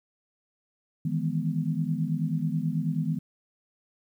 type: chord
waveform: sine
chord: E major seventh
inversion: third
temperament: equal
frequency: 155.56 / 164.81 / 207.7 / 246.9 Hz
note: D#3 / E3 / G#3 / B3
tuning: 0 / 0 / 0 / 0 cents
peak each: -29 / -29 / -34 / -33 dBFS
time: 1.05-3.19 s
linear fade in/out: 5 ms
effects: 10-bit